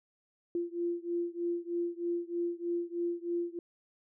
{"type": "beating tone pair", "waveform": "sine", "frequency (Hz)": [343.6, 346.8], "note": ["F4", "F4"], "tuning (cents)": [-28, -12], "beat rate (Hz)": 3.2, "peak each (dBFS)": [-34, -35], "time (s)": [0.55, 3.59], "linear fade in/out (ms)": 2, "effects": []}